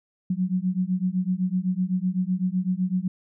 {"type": "beating tone pair", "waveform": "sine", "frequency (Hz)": [180, 187.9], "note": ["F#3", "F#3"], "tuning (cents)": [-47, 27], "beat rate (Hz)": 7.9, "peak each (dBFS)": [-25, -25], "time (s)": [0.3, 3.08], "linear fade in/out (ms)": 5, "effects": []}